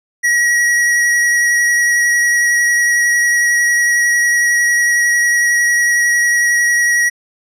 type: tone with vibrato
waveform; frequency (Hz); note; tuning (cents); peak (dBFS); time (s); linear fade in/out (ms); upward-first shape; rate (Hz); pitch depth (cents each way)
square; 1911; A#6; +43; -11; 0.23-7.1; 20; sine; 11; 14
effects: low-pass 11000 Hz 12 dB/octave